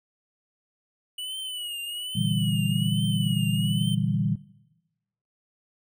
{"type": "tone with vibrato", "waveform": "square", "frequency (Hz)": 2945, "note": "F#7", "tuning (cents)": -9, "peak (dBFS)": -32, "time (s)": [1.18, 3.95], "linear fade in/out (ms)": 5, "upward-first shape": "triangle", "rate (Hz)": 1.2, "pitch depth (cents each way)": 100}
{"type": "chord", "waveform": "sine", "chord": "E half-diminished seventh", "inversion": "second", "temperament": "equal with one note detuned", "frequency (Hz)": [117.35, 146.83, 164.81, 196], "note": ["Bb2", "D3", "E3", "G3"], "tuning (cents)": [12, 0, 0, 0], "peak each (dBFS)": -28, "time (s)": [2.15, 4.36], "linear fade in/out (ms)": 10}
{"effects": ["noise-tail reverb RT60 1.0 s tail -19 dB re dry"]}